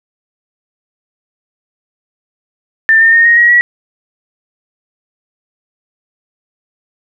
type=tone with pitch steps; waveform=sine; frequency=1788 / 1815.1 / 1842.5 / 1870.4 / 1898.7 / 1927.4 Hz; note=A6 / A#6 / A#6 / A#6 / A#6 / B6; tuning=+27 / -47 / -21 / +5 / +31 / -43 cents; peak=-4 dBFS; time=2.89-3.61 s; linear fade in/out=0 ms; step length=120 ms; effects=none